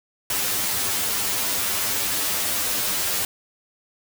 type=noise with comb filter; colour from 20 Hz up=white; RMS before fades=-24 dBFS; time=0.3-3.25 s; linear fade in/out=2 ms; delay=10 ms; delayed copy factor=+0.9; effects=none